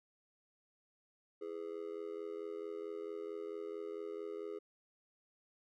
triangle tone with amplitude modulation, 415.3 Hz, G#4, in tune, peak -35 dBFS, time 1.41-4.59 s, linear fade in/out 10 ms, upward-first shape sine, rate 84.5 Hz, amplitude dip 95%, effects none

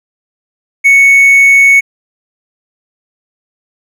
triangle tone with hard clipping, 2217 Hz, C#7, in tune, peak -3 dBFS, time 0.84-1.81 s, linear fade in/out 20 ms, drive 5 dB, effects none

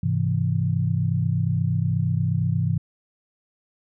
sine chord, Ab augmented, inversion none, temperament equal with one note detuned, 102.4 / 130.81 / 164.81 Hz, Ab2 / C3 / E3, -24 / 0 / 0 cents, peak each -24 dBFS, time 0.03-2.78 s, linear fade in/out 5 ms, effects none

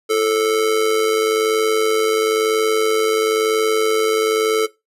square tone with amplitude modulation, 439 Hz, A4, 4 cents flat, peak -12 dBFS, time 0.09-4.67 s, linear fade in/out 20 ms, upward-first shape sine, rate 101 Hz, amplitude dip 60%, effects noise-tail reverb RT60 0.2 s tail -18 dB re dry + resampled to 32000 Hz

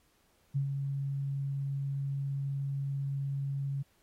sine tone with ADSR envelope, 138.59 Hz, C#3, in tune, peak -26 dBFS, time 0.54-3.83 s, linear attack 23 ms, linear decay 100 ms, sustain -5 dB, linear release 15 ms, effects pink hiss -70 dBFS RMS until 4.02 s + AAC 48 kbps

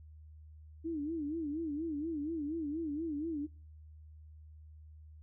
sine tone with vibrato, 309.5 Hz, D#4, 9 cents flat, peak -34 dBFS, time 0.84-3.47 s, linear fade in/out 20 ms, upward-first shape sine, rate 4.2 Hz, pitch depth 140 cents each way, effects noise-tail reverb RT60 0.4 s tail -26 dB re dry + added 77 Hz sine -51 dBFS peak until 5.22 s

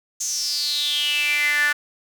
sawtooth tone with high-pass filter sweep, 293.7 Hz, D4, in tune, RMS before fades -22 dBFS, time 0.2-1.73 s, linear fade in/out 10 ms, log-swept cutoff 6600 to 1600 Hz, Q 8.5, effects none

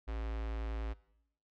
square tone with notch filter, 55.6 Hz, A1, 19 cents sharp, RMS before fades -38 dBFS, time 0.07-0.94 s, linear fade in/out 20 ms, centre 150 Hz, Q 1.2, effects noise-tail reverb RT60 0.8 s tail -20 dB re dry + low-pass 3000 Hz 12 dB/octave

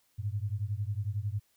sine beating tone pair, 98.4 / 109.4 Hz, G2 / A2, +7 / -9 cents, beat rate 11 Hz, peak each -33 / -34 dBFS, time 0.18-1.4 s, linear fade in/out 20 ms, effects white hiss -71 dBFS RMS until 1.56 s

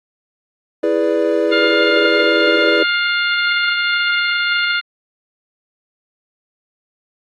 triangle chord, E dominant seventh, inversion none, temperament equal, 329.6 / 415.3 / 493.9 / 587.3 Hz, E4 / G#4 / B4 / D5, 0 / 0 / 0 / 0 cents, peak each -17 dBFS, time 0.83-2.83 s, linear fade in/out 5 ms
harmonic tone, 705 Hz, F5, 16 cents sharp, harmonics 2 / 3 / 4 / 5 / 6, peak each -17 / -21 / -23 / -25 / -27 dBFS, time 1.51-4.81 s, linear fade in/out 20 ms
effects AAC 32 kbps

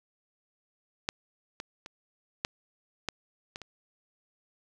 clicks, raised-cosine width 0.2 ms, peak -11 / -20 / -25 / -11 / -13 / -21 / -26 dBFS, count 7, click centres 1.089 / 1.601 / 1.861 / 2.449 / 3.087 / 3.559 / 3.617 s, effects none

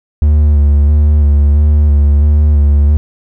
triangle tone with vibrato, 73.42 Hz, D2, in tune, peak -3 dBFS, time 0.22-2.97 s, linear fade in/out 0 ms, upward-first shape square, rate 1.5 Hz, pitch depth 29 cents each way, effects none

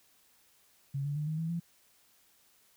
sine tone with pitch steps, 138.59 / 144.31 / 150.26 / 156.46 / 162.92 / 169.64 Hz, C#3 / D3 / D3 / D#3 / E3 / E3, 0 / -30 / +40 / +10 / -20 / +50 cents, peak -31 dBFS, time 0.94-1.6 s, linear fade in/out 10 ms, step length 110 ms, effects white hiss -66 dBFS RMS until 2.76 s

